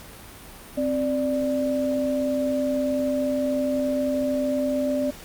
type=tone pair together; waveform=sine; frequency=261.9 / 588.4 Hz; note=C4 / D5; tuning=+2 / +3 cents; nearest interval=octave + major second; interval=1401 cents; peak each=-24 dBFS; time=0.77-5.11 s; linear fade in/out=10 ms; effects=pink hiss -43 dBFS RMS until 5.24 s + Opus 48 kbps